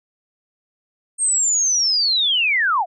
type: linear sweep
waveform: sine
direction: down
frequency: 8590 to 642 Hz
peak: -15 dBFS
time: 1.18-2.86 s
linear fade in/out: 50 ms
effects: none